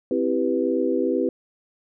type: chord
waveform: sine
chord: C major seventh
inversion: none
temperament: equal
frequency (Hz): 261.6 / 329.6 / 392 / 493.9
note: C4 / E4 / G4 / B4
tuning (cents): 0 / 0 / 0 / 0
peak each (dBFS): -25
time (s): 0.11-1.29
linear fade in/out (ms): 2
effects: none